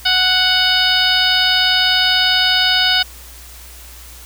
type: harmonic tone with a mistuned harmonic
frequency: 740 Hz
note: F#5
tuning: in tune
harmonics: 1 / 2 / 3 / 4 / 5 / 6 / 7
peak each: -23 / -18 / -23 / -17 / -18 / -21 / -20 dBFS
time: 0.05-3.03 s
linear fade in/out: 10 ms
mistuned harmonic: 7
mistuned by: -63 cents
effects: added 60 Hz sine -38 dBFS peak until 4.25 s + white hiss -39 dBFS RMS until 4.25 s